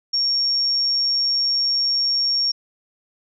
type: tone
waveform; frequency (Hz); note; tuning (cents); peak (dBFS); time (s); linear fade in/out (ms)
sine; 5530; F8; -18; -17; 0.13-2.52; 10
effects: none